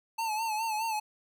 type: tone with vibrato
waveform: square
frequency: 880 Hz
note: A5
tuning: in tune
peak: -30 dBFS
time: 0.18-1 s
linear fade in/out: 10 ms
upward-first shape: sine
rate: 4.8 Hz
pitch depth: 67 cents each way
effects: none